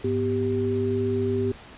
sine tone cluster, 102.2 / 247.7 / 390.8 Hz, G#2 / B3 / G4, -27 / +5 / -5 cents, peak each -28 / -28 / -24 dBFS, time 0.04-1.52 s, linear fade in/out 5 ms, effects pink hiss -45 dBFS RMS until 1.77 s + resampled to 8000 Hz

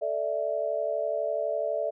sine chord, A suspended fourth, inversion none, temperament equal, 440 / 587.3 / 659.3 Hz, A4 / D5 / E5, 0 / 0 / 0 cents, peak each -34 / -29 / -30 dBFS, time 0.01-1.91 s, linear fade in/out 20 ms, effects none

